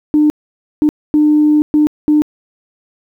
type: tone bursts at uneven times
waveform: sine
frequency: 301 Hz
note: D4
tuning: 43 cents sharp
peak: -6 dBFS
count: 5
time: 0.14-0.3 / 0.82-0.89 / 1.14-1.62 / 1.74-1.87 / 2.08-2.22 s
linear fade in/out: 0 ms
effects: tanh soft clip ceiling -2 dBFS + 8-bit